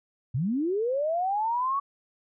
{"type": "linear sweep", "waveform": "sine", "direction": "up", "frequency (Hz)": [110.9, 1132], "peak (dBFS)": -24, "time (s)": [0.34, 1.8], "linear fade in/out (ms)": 10, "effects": []}